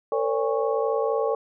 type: tone cluster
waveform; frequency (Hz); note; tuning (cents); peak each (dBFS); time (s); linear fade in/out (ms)
sine; 452.9 / 517 / 568 / 815 / 1105; A#4 / C5 / C#5 / G#5 / C#6; -50 / -21 / +42 / -33 / -6; -24 / -31 / -27 / -31 / -32; 0.12-1.35; 2
effects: none